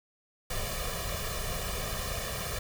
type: noise with comb filter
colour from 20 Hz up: pink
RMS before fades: -34 dBFS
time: 0.5-2.59 s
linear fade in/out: 5 ms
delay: 1.7 ms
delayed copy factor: +0.9
effects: none